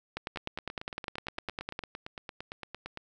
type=two click trains; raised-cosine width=0.3 ms; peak=-23 / -18 dBFS; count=24 / 17; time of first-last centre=0.36-2.974 / 0.17-1.791 s; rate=8.8 / 9.87 Hz; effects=none